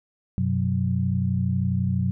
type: tone cluster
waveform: sine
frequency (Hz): 94.7 / 126.8 / 185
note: F#2 / B2 / F#3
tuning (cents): +41 / +46 / 0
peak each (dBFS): -25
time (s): 0.38-2.11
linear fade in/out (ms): 0
effects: none